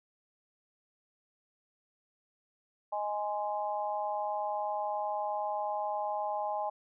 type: harmonic tone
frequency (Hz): 207.9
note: G#3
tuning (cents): +2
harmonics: 3 / 4 / 5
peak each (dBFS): -36 / -33 / -40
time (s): 2.92-6.7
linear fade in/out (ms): 10
effects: none